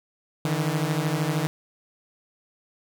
sawtooth beating tone pair, 148.5 / 161.5 Hz, D3 / E3, +20 / -35 cents, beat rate 13 Hz, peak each -22 dBFS, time 0.45-1.47 s, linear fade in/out 0 ms, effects none

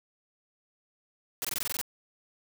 white noise bursts, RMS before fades -32 dBFS, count 9, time 1.42-1.814 s, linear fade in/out 0 ms, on 26 ms, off 20 ms, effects none

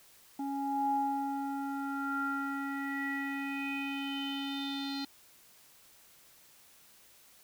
square tone with low-pass filter sweep, 276.8 Hz, C#4, 2 cents flat, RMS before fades -35 dBFS, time 0.39-5.05 s, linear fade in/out 5 ms, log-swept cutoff 680 to 4200 Hz, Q 7.8, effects white hiss -60 dBFS RMS until 7.43 s

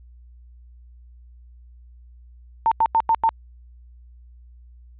sine tone bursts, 903 Hz, A5, 45 cents sharp, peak -14 dBFS, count 5, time 2.66-3.291 s, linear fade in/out 0 ms, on 55 ms, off 89 ms, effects added 60 Hz sine -44 dBFS peak until 4.99 s + resampled to 8000 Hz

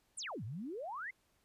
sine exponential two-way sweep, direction down then up, 10370 to 98 to 2169 Hz, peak -40 dBFS, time 0.17-1.11 s, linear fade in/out 10 ms, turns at 0.44 s, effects pink hiss -75 dBFS RMS until 1.44 s + resampled to 32000 Hz

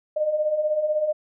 sine beating tone pair, 596 / 612 Hz, D5 / D#5, +25 / -29 cents, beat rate 16 Hz, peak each -28 / -21 dBFS, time 0.16-1.13 s, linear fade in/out 10 ms, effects none

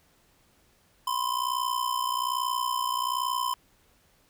square ring-modulated tone, 1026 Hz, C6, 34 cents flat, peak -24 dBFS, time 1.07-3.54 s, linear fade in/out 0 ms, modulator 30.6 Hz, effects pink hiss -64 dBFS RMS until 4.29 s

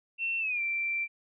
sine tone with pitch glide, 2700 to 2350 Hz, E7 to D7, +41 to +1 cents, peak -28 dBFS, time 0.18-1.08 s, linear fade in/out 50 ms, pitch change -240 cents, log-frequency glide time 0.39-0.61 s, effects none

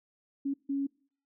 sine tone bursts at uneven times, 277.2 Hz, C#4, in tune, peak -28 dBFS, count 2, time 0.45-0.54 / 0.69-0.87 s, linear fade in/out 10 ms, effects noise-tail reverb RT60 0.5 s tail -24 dB re dry

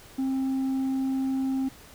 sine tone with tanh clipping, 265.6 Hz, C4, 26 cents sharp, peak -25 dBFS, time 0.18-1.69 s, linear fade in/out 10 ms, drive 3 dB, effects pink hiss -50 dBFS RMS until 1.94 s

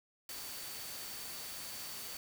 sine tone in noise, 4538 Hz, C#8, 40 cents sharp, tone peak -51 dBFS, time 0.29-2.17 s, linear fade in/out 2 ms, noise white, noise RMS -45 dBFS, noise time 0.29-2.17 s, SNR -9 dB, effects none

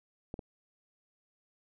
clicks, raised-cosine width 2 ms, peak -25 / -28 dBFS, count 2, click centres 0.341 / 0.392 s, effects none

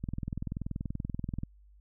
click train, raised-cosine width 5 ms, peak -22 dBFS, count 30, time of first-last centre 0.04-1.434 s, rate 20.8 Hz, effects added 50 Hz sine -55 dBFS peak until 1.8 s

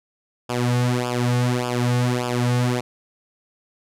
sawtooth tone with flanger, 122.9 Hz, B2, 8 cents flat, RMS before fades -21 dBFS, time 0.49-2.81 s, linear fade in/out 10 ms, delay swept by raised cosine 0.49 to 3.09 ms, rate 1.7 Hz, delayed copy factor -0.85, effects low-pass 11000 Hz 12 dB/octave

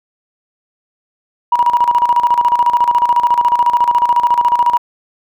sine tone with tremolo, 961 Hz, B5, 48 cents flat, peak -6 dBFS, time 1.52-4.78 s, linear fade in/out 5 ms, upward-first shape square, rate 14 Hz, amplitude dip 70%, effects tanh soft clip ceiling -2 dBFS

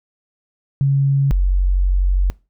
sine tone pair in turn, 138.3 / 46.15 Hz, C#3 / F#1, -4 / -4 cents, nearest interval octave + perfect fifth, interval 1900 cents, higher first, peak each -12 / -12 dBFS, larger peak neither, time 0.81-1.31 / 1.31-2.3 s, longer second, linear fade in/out 0 ms, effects noise-tail reverb RT60 0.3 s tail -24 dB re dry

